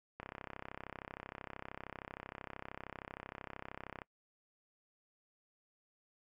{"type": "click train", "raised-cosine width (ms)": 0.5, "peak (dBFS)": -28, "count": 127, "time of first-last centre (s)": [0.2, 4.018], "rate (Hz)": 33, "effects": ["noise-tail reverb RT60 0.1 s tail -23 dB re dry", "MP3 96 kbps"]}